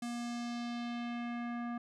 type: tone with low-pass filter sweep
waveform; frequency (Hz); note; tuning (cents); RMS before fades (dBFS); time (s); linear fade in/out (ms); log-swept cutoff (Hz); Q
square; 238.2; A#3; +38; -39; 0.02-1.78; 5; 9200 to 1400; 1.5
effects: none